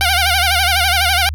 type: tone with vibrato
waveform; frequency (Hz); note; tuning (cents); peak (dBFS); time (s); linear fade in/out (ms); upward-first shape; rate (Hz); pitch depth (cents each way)
10% pulse; 744; F#5; +9; -4; 0.01-1.29; 0; sine; 12; 120
effects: added 77 Hz sine -21 dBFS peak until 1.34 s